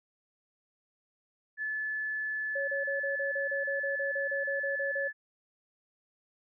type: tone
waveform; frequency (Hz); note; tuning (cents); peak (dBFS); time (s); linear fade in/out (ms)
sine; 1730; A6; -30; -31; 1.57-5.13; 50
type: tone bursts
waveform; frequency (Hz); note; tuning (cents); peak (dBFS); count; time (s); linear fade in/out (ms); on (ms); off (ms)
sine; 554.4; C#5; 0; -32; 16; 2.55-5.08; 10; 130; 30
effects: none